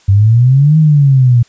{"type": "exponential two-way sweep", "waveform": "sine", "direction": "up then down", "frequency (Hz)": [95.5, 159, 117.3], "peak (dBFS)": -4, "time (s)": [0.08, 1.43], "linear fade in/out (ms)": 10, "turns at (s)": 0.78, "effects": ["white hiss -48 dBFS RMS until 1.48 s", "resampled to 16000 Hz"]}